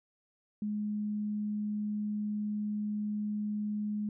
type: tone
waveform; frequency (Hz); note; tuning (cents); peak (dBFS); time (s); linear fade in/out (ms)
sine; 209.6; G#3; +16; -31; 0.62-4.09; 2
effects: none